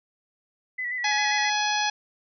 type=tone with vibrato; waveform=sine; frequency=1975.5 Hz; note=B6; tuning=in tune; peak=-27 dBFS; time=0.78-1.5 s; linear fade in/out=10 ms; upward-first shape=square; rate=7.5 Hz; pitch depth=33 cents each way
type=harmonic tone; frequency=839 Hz; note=G#5; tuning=17 cents sharp; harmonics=1 / 2 / 3 / 4 / 5 / 6 / 7; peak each=-26 / -29 / -31 / -32 / -33 / -34 / -34 dBFS; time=1.04-1.9 s; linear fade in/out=5 ms
effects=none